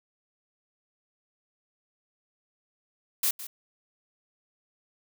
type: noise with echo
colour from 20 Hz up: blue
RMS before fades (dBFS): -25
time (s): 3.23-3.31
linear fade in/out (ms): 5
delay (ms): 160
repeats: 1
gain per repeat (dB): -14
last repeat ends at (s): 3.47
effects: none